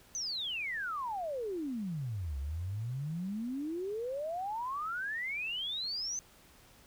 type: exponential two-way sweep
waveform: sine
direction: down then up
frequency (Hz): 6272 to 66 to 6272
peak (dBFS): -34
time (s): 0.15-6.19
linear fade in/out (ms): 0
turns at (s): 2.38
effects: pink hiss -60 dBFS RMS until 6.86 s